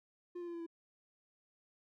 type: tone with pitch steps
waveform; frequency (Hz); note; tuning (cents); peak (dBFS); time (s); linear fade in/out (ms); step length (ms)
triangle; 352.4 / 347.5 / 342.8 / 338 / 333.4; F4 / F4 / F4 / E4 / E4; +16 / -9 / -32 / +43 / +20; -39; 0.35-0.665; 10; 63
effects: none